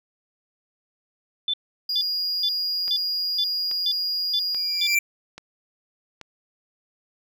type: tone bursts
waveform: sine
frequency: 3520 Hz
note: A7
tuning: in tune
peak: -21 dBFS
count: 8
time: 1.48-4.868 s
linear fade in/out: 2 ms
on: 56 ms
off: 420 ms
type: tone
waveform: triangle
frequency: 4861 Hz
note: D#8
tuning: 41 cents flat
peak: -22 dBFS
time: 1.89-4.95 s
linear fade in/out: 5 ms
type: click train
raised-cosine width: 0.2 ms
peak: -21 dBFS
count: 5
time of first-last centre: 2.88-6.213 s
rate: 1.2 Hz
type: tone with exponential growth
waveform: square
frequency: 2349 Hz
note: D7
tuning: in tune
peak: -16 dBFS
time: 4.55-4.99 s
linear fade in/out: 5 ms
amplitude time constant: 95 ms
effects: none